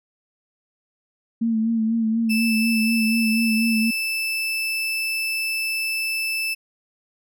sine tone with vibrato, 225 Hz, A3, 39 cents sharp, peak -18 dBFS, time 1.41-3.91 s, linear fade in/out 10 ms, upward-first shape sine, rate 4.1 Hz, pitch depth 42 cents each way
35% pulse tone, 2637 Hz, E7, in tune, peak -21 dBFS, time 2.29-6.55 s, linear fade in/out 20 ms
effects none

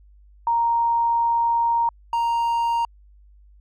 sine / triangle tone pair in turn, 932.3 / 932.3 Hz, A#5 / A#5, 0 / 0 cents, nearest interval unison, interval 0 cents, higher neither, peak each -17 dBFS, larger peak neither, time 0.47-1.89 / 2.13-2.85 s, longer first, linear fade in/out 2 ms, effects added 50 Hz sine -48 dBFS peak until 3.6 s

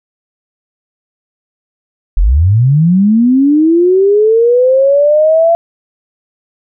sine linear sweep, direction up, 36 to 680 Hz, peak -5 dBFS, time 2.17-5.55 s, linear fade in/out 0 ms, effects none

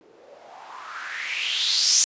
violet noise with low-pass filter sweep, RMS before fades -26 dBFS, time 0.01-2.04 s, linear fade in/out 0 ms, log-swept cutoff 350 to 6500 Hz, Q 4.8, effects resampled to 16000 Hz

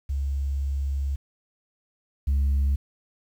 sine tone pair in turn, 69.3 / 69.3 Hz, C#2 / C#2, 0 / 0 cents, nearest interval unison, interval 0 cents, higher neither, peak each -23 / -17 dBFS, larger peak second, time 0.09-1.16 / 2.27-2.76 s, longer first, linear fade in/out 10 ms, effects tanh soft clip ceiling -18 dBFS + 9-bit

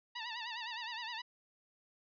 10% pulse tone with vibrato, 928 Hz, A#5, 8 cents flat, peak -31 dBFS, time 0.15-1.22 s, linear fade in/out 10 ms, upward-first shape sine, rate 9.7 Hz, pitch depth 100 cents each way, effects resampled to 11025 Hz

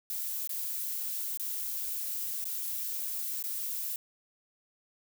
violet noise with dropouts, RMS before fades -35 dBFS, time 0.1-3.96 s, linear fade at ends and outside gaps 1 ms, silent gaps 0.474-0.493 / 1.374-1.397 / 2.442-2.454 / 3.426-3.439 s, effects none

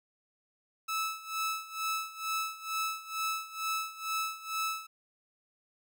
sawtooth tone with tremolo, 1307 Hz, E6, 15 cents flat, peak -26 dBFS, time 0.88-4.87 s, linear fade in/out 10 ms, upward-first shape sine, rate 2.2 Hz, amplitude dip 85%, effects none

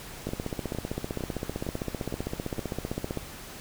two click trains, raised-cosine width 2 ms, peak -17 / -20 dBFS, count 46 / 6, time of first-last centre 0.27-3.173 / 0.29-2.584 s, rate 15.5 / 2.18 Hz, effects pink hiss -43 dBFS RMS until 3.6 s

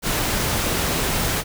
pink noise, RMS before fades -22 dBFS, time 0.02-1.44 s, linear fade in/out 50 ms, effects none

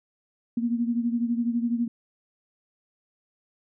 sine beating tone pair, 233.7 / 245.7 Hz, A#3 / B3, +5 / -9 cents, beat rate 12 Hz, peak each -24 / -29 dBFS, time 0.57-1.88 s, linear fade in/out 5 ms, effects none

